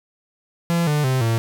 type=tone with pitch steps; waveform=45% pulse; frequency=170 / 148.85 / 130.33 / 114.12 Hz; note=F3 / D3 / C3 / A#2; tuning=-46 / +24 / -6 / -36 cents; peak=-17 dBFS; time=0.7-1.38 s; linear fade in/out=0 ms; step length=170 ms; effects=none